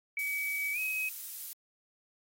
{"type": "tone with pitch glide", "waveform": "sine", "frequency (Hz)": [2276, 2540], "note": ["C#7", "D#7"], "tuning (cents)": [45, 35], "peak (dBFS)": -31, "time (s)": [0.17, 1.09], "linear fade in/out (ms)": 2, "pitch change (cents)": 190, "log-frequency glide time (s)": [0.73, 0.79]}
{"type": "noise", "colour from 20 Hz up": "violet", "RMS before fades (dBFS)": -40, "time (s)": [0.19, 1.53], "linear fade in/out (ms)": 0}
{"effects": ["AAC 48 kbps"]}